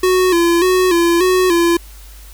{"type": "tone with vibrato", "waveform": "square", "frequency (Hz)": 354.7, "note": "F4", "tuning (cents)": 27, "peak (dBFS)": -11, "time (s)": [0.03, 1.77], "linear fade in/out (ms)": 5, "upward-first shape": "square", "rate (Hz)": 1.7, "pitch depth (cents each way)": 69, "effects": ["added 50 Hz sine -35 dBFS peak until 2.33 s", "white hiss -43 dBFS RMS until 2.33 s"]}